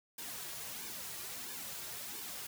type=noise with flanger; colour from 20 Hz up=white; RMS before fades=-44 dBFS; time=0.18-2.47 s; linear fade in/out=5 ms; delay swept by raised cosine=1.5 to 4 ms; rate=1.5 Hz; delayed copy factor=-0.65; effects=none